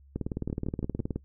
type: two click trains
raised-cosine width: 3 ms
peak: -18 / -20 dBFS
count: 20 / 4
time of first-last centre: 0.16-1.16 / 0.5-0.993 s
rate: 19 / 6.08 Hz
effects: noise-tail reverb RT60 0.1 s tail -22 dB re dry + added 69 Hz sine -53 dBFS peak until 1.24 s